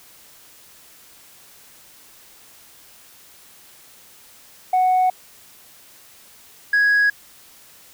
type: tone pair in turn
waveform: sine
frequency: 740 / 1661.2 Hz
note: F#5 / G#6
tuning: 0 / 0 cents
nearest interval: octave + major second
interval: 1400 cents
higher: second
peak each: -12 / -11 dBFS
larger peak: second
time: 4.73-5.1 / 6.73-7.1 s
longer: neither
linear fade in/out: 5 ms
effects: tanh soft clip ceiling -12 dBFS + white hiss -48 dBFS RMS until 7.93 s